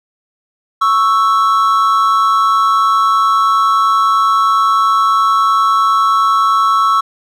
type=tone pair together; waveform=triangle; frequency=1108.7 / 1318.5 Hz; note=C#6 / E6; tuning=0 / 0 cents; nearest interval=minor third; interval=300 cents; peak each=-10 dBFS; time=0.81-7.01 s; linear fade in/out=10 ms; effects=none